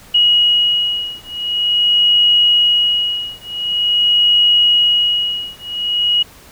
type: beating tone pair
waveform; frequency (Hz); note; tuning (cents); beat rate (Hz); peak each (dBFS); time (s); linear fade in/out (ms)
sine; 2900 / 2900.46; F#7 / F#7; -35 / -35; 0.46; -14; 0.14-6.23; 10
effects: pink hiss -42 dBFS RMS until 6.51 s